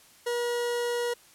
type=tone; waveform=40% pulse; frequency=479.5 Hz; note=A#4; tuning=49 cents sharp; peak=-26 dBFS; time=0.26-1.14 s; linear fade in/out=10 ms; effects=white hiss -56 dBFS RMS until 1.34 s + low-pass 12000 Hz 12 dB/octave